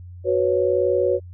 sine chord, F# suspended fourth, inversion none, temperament equal, 370 / 493.9 / 554.4 Hz, F#4 / B4 / C#5, 0 / 0 / 0 cents, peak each -21 dBFS, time 0.24-1.2 s, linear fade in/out 50 ms, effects added 89 Hz sine -36 dBFS peak until 1.33 s

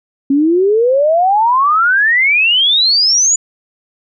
sine exponential sweep, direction up, 268.9 to 7040 Hz, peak -8 dBFS, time 0.3-3.36 s, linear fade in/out 5 ms, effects none

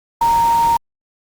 sine tone in noise, 928 Hz, A#5, 8 cents flat, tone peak -11 dBFS, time 0.21-0.77 s, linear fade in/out 5 ms, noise pink, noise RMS -29 dBFS, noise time 0.21-0.77 s, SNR +15 dB, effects Opus 48 kbps

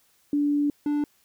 sine / triangle tone pair in turn, 290.4 / 293.4 Hz, D4 / D4, -19 / -2 cents, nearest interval unison, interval 17 cents, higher second, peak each -20 dBFS, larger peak neither, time 0.33-0.7 / 0.86-1.04 s, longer first, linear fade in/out 2 ms, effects white hiss -64 dBFS RMS until 1.24 s

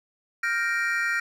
triangle chord, G minor seventh, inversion third, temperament equal, 1396.9 / 1568 / 1864.7 / 2349 Hz, F6 / G6 / Bb6 / D7, 0 / 0 / 0 / 0 cents, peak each -26 / -30 / -25 / -30 dBFS, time 0.43-1.2 s, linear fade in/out 5 ms, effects none

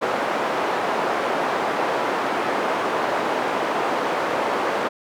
white band-pass noise, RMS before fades -23 dBFS, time 0.01-4.89 s, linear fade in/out 20 ms, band 340 to 960 Hz, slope 12 dB/octave, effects none

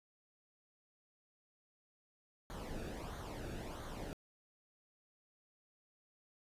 brown noise with flanger, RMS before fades -45 dBFS, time 2.5-4.13 s, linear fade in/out 0 ms, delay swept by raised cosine 0.38 to 0.99 ms, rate 1.5 Hz, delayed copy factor -0.65, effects resampled to 32000 Hz

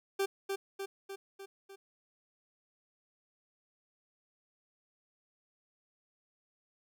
40% pulse tone with echo, 392 Hz, G4, in tune, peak -28 dBFS, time 0.19-0.26 s, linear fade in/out 10 ms, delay 300 ms, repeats 5, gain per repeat -4 dB, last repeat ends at 1.76 s, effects none

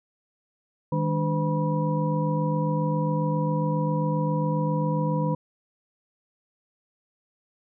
sine tone cluster, 156.9 / 204.3 / 292.1 / 508 / 972 Hz, D#3 / G#3 / D4 / B4 / B5, +15 / -28 / -9 / +49 / -28 cents, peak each -24 / -32 / -32 / -30 / -31 dBFS, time 0.92-5.35 s, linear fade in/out 5 ms, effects none

